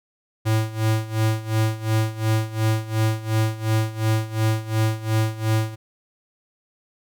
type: tone with tremolo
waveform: square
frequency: 110 Hz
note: A2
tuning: in tune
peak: -17 dBFS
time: 0.45-5.76 s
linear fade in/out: 20 ms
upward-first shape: sine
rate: 2.8 Hz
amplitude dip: 85%
effects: none